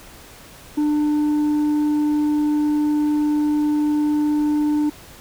sine tone with tanh clipping, 298.4 Hz, D4, 28 cents sharp, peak -17 dBFS, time 0.77-4.9 s, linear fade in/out 10 ms, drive 4 dB, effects pink hiss -43 dBFS RMS until 5.2 s

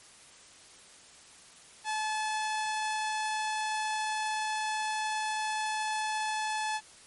sawtooth tone, 863 Hz, A5, 34 cents flat, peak -26 dBFS, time 1.84-6.81 s, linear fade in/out 50 ms, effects white hiss -54 dBFS RMS until 7.06 s + MP3 48 kbps

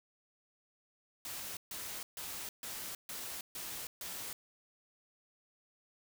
white noise bursts, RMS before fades -43 dBFS, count 7, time 1.25-4.33 s, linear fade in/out 2 ms, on 320 ms, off 140 ms, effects none

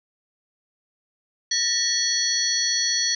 sine tone cluster, 1802 / 1917 / 3324 / 4405 / 5830 Hz, A6 / A#6 / G#7 / C#8 / F#8, +41 / +48 / +1 / -12 / -26 cents, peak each -32 / -32 / -31 / -23 / -24 dBFS, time 1.51-3.15 s, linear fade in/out 5 ms, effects none

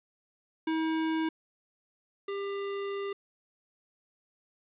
square tone pair in turn, 320 / 398.3 Hz, D#4 / G4, +49 / +28 cents, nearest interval major third, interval 379 cents, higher second, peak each -28 / -33 dBFS, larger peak first, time 0.67-1.29 / 2.28-3.13 s, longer second, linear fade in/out 5 ms, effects resampled to 8000 Hz + 10-bit

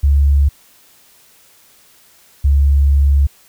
sine tone pair in turn, 70.6 / 70.2 Hz, C#2 / C#2, +32 / +22 cents, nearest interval unison, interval 10 cents, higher first, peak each -8 dBFS, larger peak neither, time 0.03-0.49 / 2.44-3.27 s, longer second, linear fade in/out 10 ms, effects white hiss -49 dBFS RMS until 3.48 s

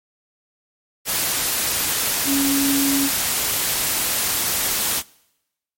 sine tone in noise, 277.2 Hz, C#4, in tune, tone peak -18 dBFS, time 2.25-3.1 s, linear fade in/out 50 ms, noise white, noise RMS -21 dBFS, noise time 1.05-5.03 s, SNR 0 dB, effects noise-tail reverb RT60 0.9 s tail -24 dB re dry + MP3 64 kbps

